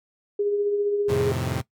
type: tone with tremolo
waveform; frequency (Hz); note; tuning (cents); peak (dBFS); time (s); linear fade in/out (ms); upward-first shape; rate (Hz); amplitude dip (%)
sine; 409.2; G#4; -26; -19; 0.39-1.32; 5; triangle; 15; 45
type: chord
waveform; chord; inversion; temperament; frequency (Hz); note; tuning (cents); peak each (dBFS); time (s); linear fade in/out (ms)
sawtooth; F dominant seventh; none; equal; 87.31 / 110 / 130.81 / 155.56; F2 / A2 / C3 / Eb3; 0 / 0 / 0 / 0; -27 / -26 / -24 / -30; 1.08-1.62; 20
effects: noise-tail reverb RT60 0.1 s tail -18 dB re dry